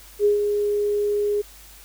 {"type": "tone with ADSR envelope", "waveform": "sine", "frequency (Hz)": 413.1, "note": "G#4", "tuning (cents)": -9, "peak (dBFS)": -13, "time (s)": [0.19, 1.42], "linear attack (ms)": 60, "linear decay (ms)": 130, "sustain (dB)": -6, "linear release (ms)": 14, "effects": ["added 50 Hz sine -48 dBFS peak until 1.84 s", "white hiss -47 dBFS RMS until 1.84 s"]}